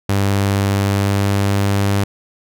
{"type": "tone with pitch glide", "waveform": "sawtooth", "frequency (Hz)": [99.2, 99.83], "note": ["G2", "G2"], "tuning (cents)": [21, 32], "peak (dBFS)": -10, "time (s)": [0.09, 2.04], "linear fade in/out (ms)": 5, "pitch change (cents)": 11, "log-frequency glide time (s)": [0.72, 1.29], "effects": []}